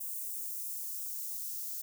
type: noise with high-pass filter sweep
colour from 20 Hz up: violet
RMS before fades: -39 dBFS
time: 0-1.82 s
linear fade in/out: 10 ms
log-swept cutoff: 7900 to 5200 Hz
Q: 1.2
effects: none